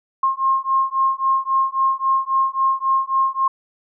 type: beating tone pair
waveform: sine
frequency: 1067 / 1070.7 Hz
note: C6 / C6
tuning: +34 / +40 cents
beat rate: 3.7 Hz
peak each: -19 dBFS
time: 0.23-3.48 s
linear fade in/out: 5 ms
effects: none